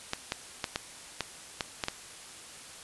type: clicks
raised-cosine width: 0.2 ms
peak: -12 dBFS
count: 8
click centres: 0.134 / 0.321 / 0.642 / 0.759 / 1.207 / 1.608 / 1.838 / 1.884 s
effects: white hiss -47 dBFS RMS until 2.83 s + resampled to 24000 Hz